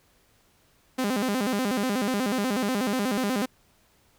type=tone with vibrato; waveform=sawtooth; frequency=228.6 Hz; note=A#3; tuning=34 cents flat; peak=-20 dBFS; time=0.98-3.46 s; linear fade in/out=10 ms; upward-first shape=square; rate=8.2 Hz; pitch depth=210 cents each way; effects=pink hiss -63 dBFS RMS until 4.18 s